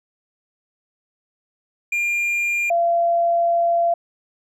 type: tone pair in turn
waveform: triangle / sine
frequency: 2400 / 683.3 Hz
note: D7 / F5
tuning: +37 / -38 cents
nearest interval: octave + minor seventh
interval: 2175 cents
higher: first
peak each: -17 / -15 dBFS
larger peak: second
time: 1.92-2.7 / 2.7-3.94 s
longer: second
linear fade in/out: 5 ms
effects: none